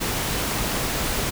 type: noise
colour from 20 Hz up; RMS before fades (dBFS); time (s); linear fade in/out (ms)
pink; -25; 0-1.31; 20
effects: none